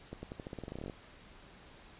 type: accelerating click train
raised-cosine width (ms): 2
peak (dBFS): -28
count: 17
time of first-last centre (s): 0.13-0.898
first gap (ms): 100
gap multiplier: 0.89
effects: pink hiss -56 dBFS RMS until 1.99 s + resampled to 8000 Hz